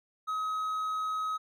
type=tone; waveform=triangle; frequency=1271 Hz; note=D#6; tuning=36 cents sharp; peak=-28 dBFS; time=0.27-1.38 s; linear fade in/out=20 ms; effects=none